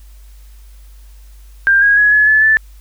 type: tone with pitch steps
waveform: sine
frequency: 1592 / 1643 / 1679 / 1703 / 1729 / 1754 Hz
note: G6 / G#6 / G#6 / G#6 / A6 / A6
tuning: +26 / -19 / +18 / +43 / -31 / -6 cents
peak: -7 dBFS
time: 1.67-2.57 s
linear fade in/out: 0 ms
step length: 150 ms
effects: added 50 Hz sine -36 dBFS peak until 2.8 s + white hiss -52 dBFS RMS until 2.8 s